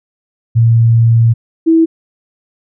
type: tone pair in turn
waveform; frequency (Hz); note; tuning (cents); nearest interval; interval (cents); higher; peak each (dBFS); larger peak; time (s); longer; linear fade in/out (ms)
sine; 115.3 / 326.1; A#2 / E4; -19 / -19; octave + tritone; 1800; second; -5; neither; 0.55-1.34 / 1.66-1.86; first; 20
effects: none